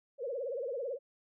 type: tone with vibrato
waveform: sine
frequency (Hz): 513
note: C5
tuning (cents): -34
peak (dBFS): -34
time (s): 0.18-0.99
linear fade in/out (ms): 50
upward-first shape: triangle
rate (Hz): 18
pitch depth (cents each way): 230
effects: none